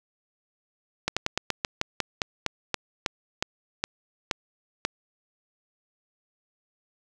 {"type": "slowing click train", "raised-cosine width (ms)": 0.2, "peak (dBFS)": -7, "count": 16, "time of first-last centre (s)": [1.08, 4.85], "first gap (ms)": 86, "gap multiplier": 1.14, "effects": []}